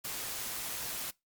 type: noise with amplitude modulation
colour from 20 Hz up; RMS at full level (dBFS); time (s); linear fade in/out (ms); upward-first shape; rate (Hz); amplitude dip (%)
white; -37; 0.04-1.11; 10; sine; 107; 25
effects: noise-tail reverb RT60 0.2 s tail -23 dB re dry + Opus 48 kbps